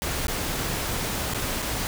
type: noise with dropouts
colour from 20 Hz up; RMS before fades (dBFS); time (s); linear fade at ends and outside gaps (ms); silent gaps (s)
pink; -28; 0.02-1.87; 0; 0.269-0.282 / 1.337-1.346 / 1.621-1.625
effects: none